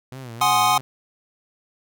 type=tone with vibrato; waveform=sawtooth; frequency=123.47 Hz; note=B2; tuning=in tune; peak=-30 dBFS; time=0.12-0.81 s; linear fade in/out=0 ms; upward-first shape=sine; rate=3.5 Hz; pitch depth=140 cents each way
type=chord; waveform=square; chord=Ab dominant seventh; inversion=third; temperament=equal; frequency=740 / 830.6 / 1046.5 / 1244.5 Hz; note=Gb5 / Ab5 / C6 / Eb6; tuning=0 / 0 / 0 / 0 cents; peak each=-22 dBFS; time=0.41-0.78 s; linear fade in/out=5 ms
effects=none